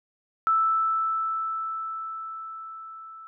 sine tone with level ramp, 1318.5 Hz, E6, in tune, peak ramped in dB -18 to -41 dBFS, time 0.47-3.27 s, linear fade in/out 0 ms, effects none

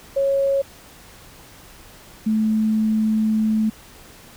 sine tone pair in turn, 550 / 217.8 Hz, C#5 / A3, -14 / -17 cents, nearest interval octave + major third, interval 1603 cents, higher first, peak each -16 dBFS, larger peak neither, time 0.16-0.62 / 2.26-3.7 s, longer second, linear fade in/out 10 ms, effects pink hiss -45 dBFS RMS until 4.36 s

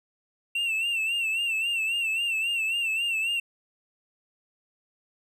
triangle tone with vibrato, 2707 Hz, E7, 45 cents sharp, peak -23 dBFS, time 0.55-3.4 s, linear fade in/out 5 ms, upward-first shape sine, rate 3.7 Hz, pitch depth 72 cents each way, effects none

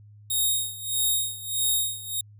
5% pulse tone with tremolo, 3729 Hz, A#7, in tune, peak -13 dBFS, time 0.3-2.21 s, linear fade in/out 5 ms, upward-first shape sine, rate 1.6 Hz, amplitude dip 85%, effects added 104 Hz sine -47 dBFS peak until 2.39 s

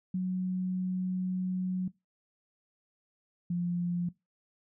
sine tone pair in turn, 184.3 / 174.86 Hz, F#3 / F3, -7 / +2 cents, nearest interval minor second, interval 91 cents, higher first, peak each -28 dBFS, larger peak neither, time 0.14-1.88 / 3.5-4.09 s, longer first, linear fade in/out 5 ms, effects noise-tail reverb RT60 0.2 s tail -20 dB re dry

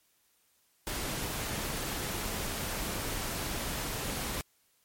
pink noise, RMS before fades -35 dBFS, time 0.87-4.41 s, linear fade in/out 0 ms, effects white hiss -70 dBFS RMS until 4.84 s + MP3 64 kbps

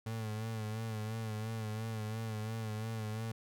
35% pulse tone with vibrato, 110 Hz, A2, in tune, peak -35 dBFS, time 0.06-3.32 s, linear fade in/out 5 ms, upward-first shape sine, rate 2.9 Hz, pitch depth 49 cents each way, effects none

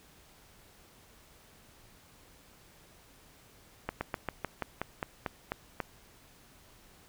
slowing click train, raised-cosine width 0.5 ms, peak -17 dBFS, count 11, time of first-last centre 3.89-5.802 s, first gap 120 ms, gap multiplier 1.1, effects pink hiss -59 dBFS RMS until 7.08 s

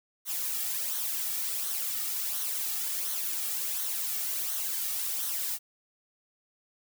blue noise with flanger, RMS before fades -32 dBFS, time 0.25-5.59 s, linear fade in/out 50 ms, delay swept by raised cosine 0.4 to 2 ms, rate 1.4 Hz, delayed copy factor -0.55, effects none

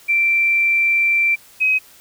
sine tone pair in turn, 2349 / 2533 Hz, D7 / D#7, 0 / +30 cents, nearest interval minor second, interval 130 cents, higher second, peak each -13 dBFS, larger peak neither, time 0.08-1.36 / 1.6-1.79 s, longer first, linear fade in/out 20 ms, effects white hiss -47 dBFS RMS until 2 s

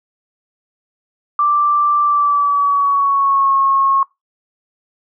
sine tone with pitch glide, 1174.7 to 1089.7 Hz, D6 to C#6, 0 to -30 cents, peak -11 dBFS, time 1.39-4.03 s, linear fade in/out 2 ms, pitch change -130 cents, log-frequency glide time 2.03-3.54 s, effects noise-tail reverb RT60 0.2 s tail -22 dB re dry

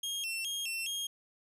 sawtooth tone with vibrato, 2960 Hz, F#7, in tune, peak -31 dBFS, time 0.03-1.07 s, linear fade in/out 5 ms, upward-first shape square, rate 2.4 Hz, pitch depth 160 cents each way, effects resampled to 32000 Hz

